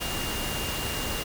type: tone in noise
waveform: sine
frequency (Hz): 2815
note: F7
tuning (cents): +13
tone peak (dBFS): -36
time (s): 0-1.24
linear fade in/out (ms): 20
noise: pink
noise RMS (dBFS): -31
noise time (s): 0-1.24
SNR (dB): -8
effects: none